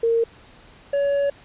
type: tone pair in turn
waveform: sine / triangle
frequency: 460 / 564 Hz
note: A#4 / C#5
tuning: -23 / +30 cents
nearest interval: major third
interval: 353 cents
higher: second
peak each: -16 dBFS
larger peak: neither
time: 0.03-0.24 / 0.93-1.3 s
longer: second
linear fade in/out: 5 ms
effects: pink hiss -49 dBFS RMS until 1.44 s + resampled to 8000 Hz